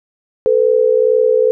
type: tone pair together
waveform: sine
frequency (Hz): 440 / 502.2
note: A4 / B4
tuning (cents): 0 / +29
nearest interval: major second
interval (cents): 229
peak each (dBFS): -12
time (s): 0.46-1.51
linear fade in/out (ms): 0
effects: none